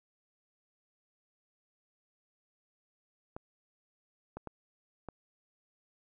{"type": "clicks", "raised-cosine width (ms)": 1, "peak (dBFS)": -27, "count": 4, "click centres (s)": [3.365, 4.37, 4.473, 5.087], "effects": []}